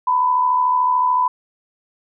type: tone pair together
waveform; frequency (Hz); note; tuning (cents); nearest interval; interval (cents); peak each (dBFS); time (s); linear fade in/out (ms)
sine; 924.4 / 998; A#5 / B5; -15 / +18; minor second; 133; -24 / -14; 0.07-1.28; 5
effects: none